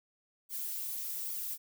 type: noise with flanger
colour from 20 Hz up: violet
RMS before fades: -38 dBFS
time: 0.49-1.58 s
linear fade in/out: 50 ms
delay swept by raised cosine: 0.86 to 5.76 ms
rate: 1.2 Hz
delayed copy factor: +0.7
effects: none